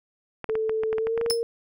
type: clicks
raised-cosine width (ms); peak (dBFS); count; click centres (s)
0.5; -18; 12; 0.443 / 0.497 / 0.554 / 0.695 / 0.835 / 0.929 / 0.983 / 1.07 / 1.177 / 1.213 / 1.262 / 1.308
type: tone with pitch glide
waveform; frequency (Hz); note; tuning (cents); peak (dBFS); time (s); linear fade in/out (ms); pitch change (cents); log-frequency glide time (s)
sine; 440 to 464; A4 to A#4; 0 to -8; -23; 0.49-1.43; 0; +92; 0.97-1.23
type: tone with exponential decay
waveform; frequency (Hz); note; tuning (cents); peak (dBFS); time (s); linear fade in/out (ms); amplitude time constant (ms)
sawtooth; 5250; E8; -8; -16; 1.3-1.42; 0; 25
effects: none